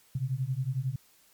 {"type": "beating tone pair", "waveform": "sine", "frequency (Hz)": [125.5, 136.5], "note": ["B2", "C#3"], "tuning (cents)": [28, -26], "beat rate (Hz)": 11, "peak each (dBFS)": -31, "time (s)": [0.15, 0.96], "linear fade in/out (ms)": 5, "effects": ["white hiss -62 dBFS RMS until 1.33 s", "MP3 96 kbps"]}